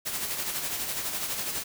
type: noise with tremolo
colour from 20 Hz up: white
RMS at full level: -30 dBFS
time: 0.05-1.64 s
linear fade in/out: 20 ms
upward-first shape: sine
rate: 12 Hz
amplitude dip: 45%
effects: none